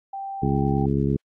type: tone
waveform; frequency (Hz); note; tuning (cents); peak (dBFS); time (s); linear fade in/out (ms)
sine; 784; G5; 0; -29; 0.13-0.86; 5
type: harmonic tone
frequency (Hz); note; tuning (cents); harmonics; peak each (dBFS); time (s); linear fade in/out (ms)
69; C#2; -7; 1 / 2 / 3 / 4 / 5 / 6; -29 / -23 / -25 / -28 / -29 / -29; 0.42-1.17; 10
type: noise with tremolo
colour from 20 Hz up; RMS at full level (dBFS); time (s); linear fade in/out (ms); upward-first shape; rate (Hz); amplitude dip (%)
violet; -41; 0.45-1.22; 50; sine; 9.4; 75
effects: low-pass 2000 Hz 12 dB/octave + AAC 64 kbps